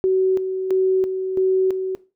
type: tone with tremolo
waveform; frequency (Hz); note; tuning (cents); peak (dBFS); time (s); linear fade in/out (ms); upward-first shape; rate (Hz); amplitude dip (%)
sine; 376.9; F#4; +32; -14; 0.04-1.95; 0; square; 1.5; 55
effects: noise-tail reverb RT60 0.3 s tail -18 dB re dry